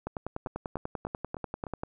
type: two click trains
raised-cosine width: 1 ms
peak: -24 / -19 dBFS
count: 5 / 19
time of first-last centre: 0.47-1.668 / 0.07-1.835 s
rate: 3.34 / 10.2 Hz
effects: none